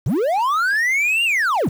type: linear two-way sweep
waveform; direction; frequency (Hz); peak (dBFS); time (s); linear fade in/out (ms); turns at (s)
triangle; up then down; 92.5 to 2840 to 92.5; -14; 0.06-1.69; 5; 1.24
effects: 7-bit